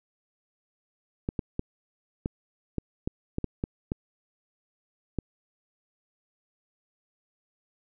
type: clicks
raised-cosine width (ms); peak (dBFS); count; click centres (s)
3; -15; 11; 1.289 / 1.392 / 1.594 / 2.259 / 2.783 / 3.075 / 3.384 / 3.443 / 3.639 / 3.919 / 5.187
effects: none